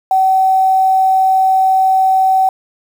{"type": "tone with quantisation", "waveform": "sine", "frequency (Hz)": 761, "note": "F#5", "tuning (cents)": 48, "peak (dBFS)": -8, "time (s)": [0.11, 2.49], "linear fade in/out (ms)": 2, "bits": 6, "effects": []}